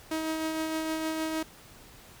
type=tone with tremolo; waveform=sawtooth; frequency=317.5 Hz; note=D#4; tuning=35 cents sharp; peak=-24 dBFS; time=0.11-1.43 s; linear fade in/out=5 ms; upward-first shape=triangle; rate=6.5 Hz; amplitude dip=35%; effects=pink hiss -52 dBFS RMS until 2.2 s